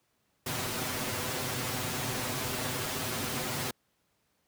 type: noise with comb filter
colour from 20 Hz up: pink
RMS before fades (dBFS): -33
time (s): 0.46-3.71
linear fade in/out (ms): 5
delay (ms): 7.9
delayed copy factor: +0.9
effects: pink hiss -74 dBFS RMS until 4.47 s + high-pass 80 Hz 12 dB/octave